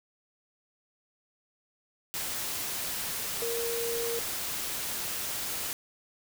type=tone in noise; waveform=sine; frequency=466.2 Hz; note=A#4; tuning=in tune; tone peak=-31 dBFS; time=3.42-4.19 s; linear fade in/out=0 ms; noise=white; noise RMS=-34 dBFS; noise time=2.14-5.73 s; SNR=0 dB; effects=none